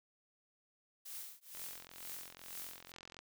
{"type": "noise with tremolo", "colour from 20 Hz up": "blue", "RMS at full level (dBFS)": -45, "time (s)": [1.05, 2.92], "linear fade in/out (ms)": 10, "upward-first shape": "triangle", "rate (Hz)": 2.1, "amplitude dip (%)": 100}
{"type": "click train", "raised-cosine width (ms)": 0.2, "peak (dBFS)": -34, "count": 73, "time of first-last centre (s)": [1.55, 3.19], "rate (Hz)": 43.9}
{"effects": []}